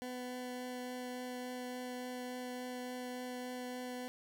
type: tone with vibrato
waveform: 20% pulse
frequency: 250 Hz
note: B3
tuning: 21 cents sharp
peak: -36 dBFS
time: 0.02-4.08 s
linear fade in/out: 0 ms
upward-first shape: triangle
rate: 3.5 Hz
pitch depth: 9 cents each way
effects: none